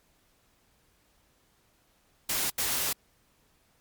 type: noise bursts at uneven times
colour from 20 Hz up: white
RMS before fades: -29 dBFS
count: 2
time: 2.29-2.5 / 2.58-2.93 s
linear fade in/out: 5 ms
effects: pink hiss -67 dBFS RMS until 3.8 s + MP3 96 kbps